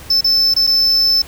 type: tone with dropouts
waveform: triangle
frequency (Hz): 5274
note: E8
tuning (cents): 0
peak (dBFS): -9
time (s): 0.1-1.22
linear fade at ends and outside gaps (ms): 5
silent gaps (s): 0.209-0.243 / 0.54-0.563 / 0.668-0.673
effects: added 70 Hz sine -38 dBFS peak until 1.27 s + pink hiss -37 dBFS RMS until 1.27 s